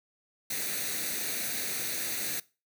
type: noise with comb filter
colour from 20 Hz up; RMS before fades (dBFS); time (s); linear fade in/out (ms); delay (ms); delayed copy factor
white; -33; 0.5-2.4; 5; 0.48; +0.65
effects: noise-tail reverb RT60 0.3 s tail -21 dB re dry + high-pass 150 Hz 12 dB/octave